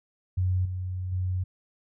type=tone with level steps; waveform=sine; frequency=91.9 Hz; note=F#2; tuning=11 cents flat; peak=-22 / -29 / -25 dBFS; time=0.37-1.44 s; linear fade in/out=10 ms; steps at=0.65 / 1.12 s; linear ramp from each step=5 ms; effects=none